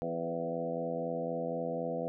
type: harmonic tone with a mistuned harmonic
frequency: 84 Hz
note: E2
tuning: 33 cents sharp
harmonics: 2 / 3 / 4 / 5 / 6 / 7 / 8 / 9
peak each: -41 / -41 / -44 / -47 / -36 / -43 / -39 / -47 dBFS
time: 0.02-2.08 s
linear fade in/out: 0 ms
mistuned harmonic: 6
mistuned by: -19 cents
effects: none